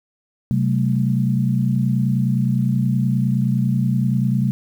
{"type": "chord", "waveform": "sine", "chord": "F# diminished", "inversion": "second", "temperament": "equal with one note detuned", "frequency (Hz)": [130.81, 189.87, 220], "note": ["C3", "F#3", "A3"], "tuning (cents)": [0, 45, 0], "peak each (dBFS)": [-18, -21, -22], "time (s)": [0.51, 4.51], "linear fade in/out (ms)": 0, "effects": ["8-bit"]}